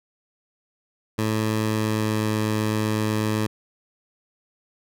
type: tone with pitch glide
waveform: 15% pulse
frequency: 109 to 107.93 Hz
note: A2 to A2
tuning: -16 to -33 cents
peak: -15 dBFS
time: 1.18-3.47 s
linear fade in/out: 10 ms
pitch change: -17 cents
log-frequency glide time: 1.58-2.24 s
effects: none